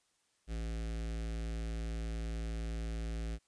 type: tone with notch filter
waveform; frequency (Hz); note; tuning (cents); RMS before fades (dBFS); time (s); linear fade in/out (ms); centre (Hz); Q
square; 55.6; A1; +19; -38; 0.47-3.39; 50; 980; 1.5
effects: white hiss -75 dBFS RMS until 3.47 s + resampled to 22050 Hz